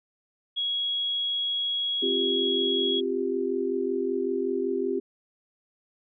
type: tone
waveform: sine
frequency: 3322 Hz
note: G#7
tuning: in tune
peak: -25 dBFS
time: 0.56-3.01 s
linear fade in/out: 20 ms
type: chord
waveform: sine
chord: C suspended fourth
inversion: none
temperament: equal with one note detuned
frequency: 261.6 / 349.2 / 394.5 Hz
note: C4 / F4 / G4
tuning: 0 / 0 / +11 cents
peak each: -31 / -30 / -27 dBFS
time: 2.02-5 s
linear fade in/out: 10 ms
effects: none